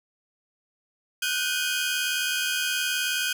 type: tone cluster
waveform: sawtooth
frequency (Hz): 1461 / 1540 / 2481 / 3232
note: F#6 / G6 / D#7 / G#7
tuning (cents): -22 / -31 / -6 / -48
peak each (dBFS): -27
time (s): 1.22-3.33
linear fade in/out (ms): 5
effects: none